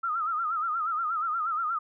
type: tone with vibrato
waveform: sine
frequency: 1296 Hz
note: E6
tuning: 30 cents flat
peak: -26 dBFS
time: 0.03-1.79 s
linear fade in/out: 10 ms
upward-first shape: sine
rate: 8.4 Hz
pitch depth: 110 cents each way
effects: none